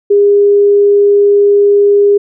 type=tone; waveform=sine; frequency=406.3 Hz; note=G#4; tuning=38 cents flat; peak=-4 dBFS; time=0.1-2.18 s; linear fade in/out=10 ms; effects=none